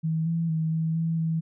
sine tone with pitch steps, 160.4 / 166 / 159.7 / 161.2 / 163.9 / 162.1 Hz, E3 / E3 / D#3 / E3 / E3 / E3, -47 / +12 / +45 / -38 / -10 / -29 cents, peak -23 dBFS, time 0.03-1.41 s, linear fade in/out 20 ms, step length 230 ms, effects none

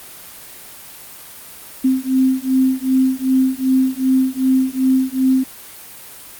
sine beating tone pair, 260 / 262.6 Hz, C4 / C4, -11 / +6 cents, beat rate 2.6 Hz, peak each -16 dBFS, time 1.84-5.44 s, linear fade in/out 10 ms, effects white hiss -37 dBFS RMS until 6.39 s + Opus 32 kbps

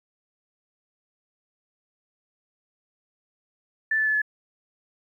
sine tone with pitch steps, 1760 / 1744.8 / 1729.8 / 1714.8 Hz, A6 / A6 / A6 / A6, 0 / -15 / -30 / -45 cents, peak -20 dBFS, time 3.91-4.218 s, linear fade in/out 5 ms, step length 77 ms, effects 10-bit

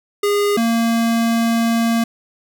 square tone pair in turn, 408.9 / 230.1 Hz, G#4 / A#3, -27 / -22 cents, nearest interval minor seventh, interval 995 cents, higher first, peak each -15 dBFS, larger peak neither, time 0.23-0.57 / 0.57-2.04 s, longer second, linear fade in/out 5 ms, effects none

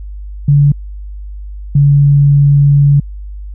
sine tone pair in turn, 143.4 / 142.41 Hz, D3 / C#3, -41 / +47 cents, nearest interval unison, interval 12 cents, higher first, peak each -4 dBFS, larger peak neither, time 0.48-0.72 / 1.75-3 s, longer second, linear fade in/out 5 ms, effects added 50 Hz sine -23 dBFS peak until 3.54 s

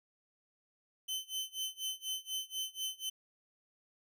sawtooth tone with tremolo, 3059 Hz, G7, 43 cents flat, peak -31 dBFS, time 1.08-3.1 s, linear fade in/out 10 ms, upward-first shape sine, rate 4.1 Hz, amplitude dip 95%, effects none

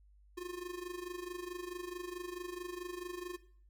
square tone with amplitude modulation, 356.3 Hz, F4, 35 cents sharp, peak -38 dBFS, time 0.37-3.37 s, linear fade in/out 10 ms, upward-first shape sine, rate 24.6 Hz, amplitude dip 75%, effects noise-tail reverb RT60 0.5 s tail -17 dB re dry + added 50 Hz sine -60 dBFS peak until 3.69 s

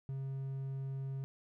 triangle tone, 135 Hz, C#3, 45 cents flat, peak -35 dBFS, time 0.09-1.24 s, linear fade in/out 0 ms, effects none

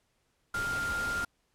sine tone in noise, 1400 Hz, F6, 4 cents sharp, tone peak -30 dBFS, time 0.54-1.25 s, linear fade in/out 5 ms, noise pink, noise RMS -39 dBFS, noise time 0.54-1.25 s, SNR +6 dB, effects pink hiss -74 dBFS RMS until 1.54 s + low-pass 11000 Hz 12 dB/octave

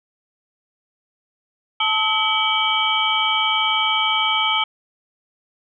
sine tone cluster, 876 / 1282 / 2285 / 3022 / 3216 Hz, A5 / E6 / D7 / F#7 / G7, -8 / -49 / -48 / +36 / +44 cents, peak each -23 dBFS, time 1.8-4.64 s, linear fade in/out 5 ms, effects none

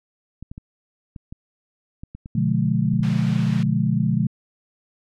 clicks, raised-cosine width 5 ms, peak -23 dBFS, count 10, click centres 0.426 / 0.515 / 0.579 / 1.162 / 1.325 / 2.035 / 2.15 / 2.259 / 2.937 / 3.005 s
sine chord, B diminished seventh, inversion none, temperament just, 123.47 / 148.16 / 177.8 / 213.4 Hz, B2 / D3 / F3 / Ab3, 0 / +16 / +31 / +47 cents, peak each -23 dBFS, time 2.35-4.27 s, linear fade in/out 5 ms
white noise, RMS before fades -31 dBFS, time 3.03-3.63 s, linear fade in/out 0 ms
effects low-pass 3000 Hz 12 dB/octave

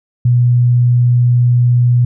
sine tone, 122.1 Hz, B2, 19 cents flat, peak -7 dBFS, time 0.25-2.05 s, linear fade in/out 5 ms, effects none

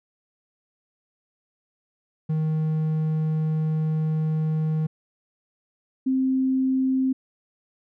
triangle / sine tone pair in turn, 156.7 / 262.3 Hz, D#3 / C4, +13 / +4 cents, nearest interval major sixth, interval 891 cents, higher second, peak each -19 dBFS, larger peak neither, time 2.29-4.87 / 6.06-7.13 s, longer first, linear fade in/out 10 ms, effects none

